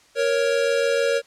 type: tone pair together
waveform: square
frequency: 467.9 / 554.4 Hz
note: A#4 / C#5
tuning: +6 / 0 cents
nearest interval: minor third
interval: 294 cents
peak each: -22 dBFS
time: 0.15-1.22 s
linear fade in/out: 50 ms
effects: white hiss -55 dBFS RMS until 1.26 s + low-pass 7000 Hz 12 dB/octave